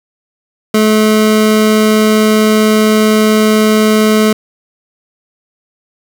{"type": "tone", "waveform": "25% pulse", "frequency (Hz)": 215.6, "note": "A3", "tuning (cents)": -35, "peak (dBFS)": -3, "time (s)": [0.74, 4.33], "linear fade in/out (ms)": 5, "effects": ["7-bit"]}